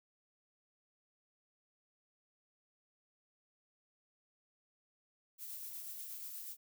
violet noise with tremolo, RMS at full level -45 dBFS, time 5.38-6.57 s, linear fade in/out 50 ms, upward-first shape sine, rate 8.3 Hz, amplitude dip 30%, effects none

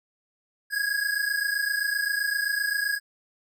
square tone pair together, 1641 / 1668.7 Hz, G#6 / G#6, -21 / +8 cents, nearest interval unison, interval 29 cents, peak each -28 dBFS, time 0.7-3 s, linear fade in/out 50 ms, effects none

